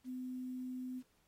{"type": "tone with quantisation", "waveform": "sine", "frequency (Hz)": 254.2, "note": "C4", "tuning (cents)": -50, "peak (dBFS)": -40, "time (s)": [0.04, 1.03], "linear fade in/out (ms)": 50, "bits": 11, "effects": ["pink hiss -75 dBFS RMS until 1.27 s", "AAC 48 kbps"]}